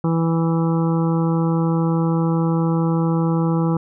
harmonic tone, 164.81 Hz, E3, in tune, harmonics 1 / 2 / 3 / 5 / 6 / 7 / 8, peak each -17 / -23 / -27 / -31 / -33 / -34 / -35 dBFS, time 0.04-3.77 s, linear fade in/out 2 ms, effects none

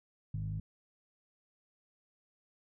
15% pulse tone with low-pass filter, 51.7 Hz, G#1, 7 cents flat, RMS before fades -37 dBFS, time 0.34-0.6 s, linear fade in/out 5 ms, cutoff 130 Hz, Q 8.5, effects none

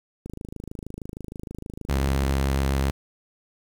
click train, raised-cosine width 3 ms, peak -22 dBFS, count 55, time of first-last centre 0.26-2.305 s, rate 26.4 Hz
sawtooth tone with vibrato, 67.9 Hz, C#2, 35 cents flat, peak -17 dBFS, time 1.89-2.91 s, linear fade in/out 10 ms, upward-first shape sine, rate 7.5 Hz, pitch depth 18 cents each way
effects 8-bit

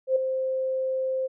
sine tone with ADSR envelope, 523.3 Hz, C5, in tune, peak -16 dBFS, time 0.07-1.28 s, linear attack 89 ms, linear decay 6 ms, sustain -8 dB, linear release 24 ms, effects none

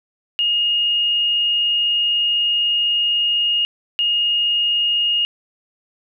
sine tone bursts at uneven times, 2854 Hz, F7, 37 cents sharp, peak -15 dBFS, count 2, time 0.39-3.65 / 3.99-5.25 s, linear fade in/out 0 ms, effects none

